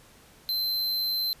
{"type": "tone", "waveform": "square", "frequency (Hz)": 4095, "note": "C8", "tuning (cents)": -38, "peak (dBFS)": -26, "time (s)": [0.49, 1.33], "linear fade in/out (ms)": 0, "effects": ["pink hiss -55 dBFS RMS until 1.4 s", "resampled to 32000 Hz"]}